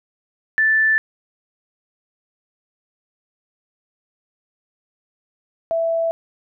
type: tone pair in turn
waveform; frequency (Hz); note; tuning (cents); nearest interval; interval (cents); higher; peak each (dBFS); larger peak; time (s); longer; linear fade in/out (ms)
sine; 1760 / 661.5; A6 / E5; 0 / +6; octave + perfect fourth; 1694; first; -13 / -17; first; 0.58-0.98 / 5.71-6.11; neither; 0
effects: none